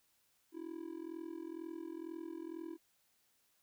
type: tone with amplitude modulation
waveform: triangle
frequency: 329.6 Hz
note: E4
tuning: in tune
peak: -37 dBFS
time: 0.52-2.78 s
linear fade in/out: 50 ms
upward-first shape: sine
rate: 42.1 Hz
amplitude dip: 90%
effects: white hiss -75 dBFS RMS until 3.62 s